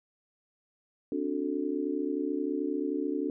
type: chord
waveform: sine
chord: D dominant seventh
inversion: third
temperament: just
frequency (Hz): 264.3 / 293.7 / 367.1 / 440.5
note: C4 / D4 / F#4 / A4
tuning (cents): +18 / 0 / -14 / +2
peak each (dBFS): -36 / -31 / -35 / -36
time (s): 1.12-3.3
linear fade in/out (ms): 2
effects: none